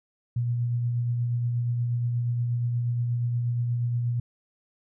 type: tone with tremolo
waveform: sine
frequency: 120 Hz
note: B2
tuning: 49 cents flat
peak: -22 dBFS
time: 0.36-4.2 s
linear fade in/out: 5 ms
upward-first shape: triangle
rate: 8.4 Hz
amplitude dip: 30%
effects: none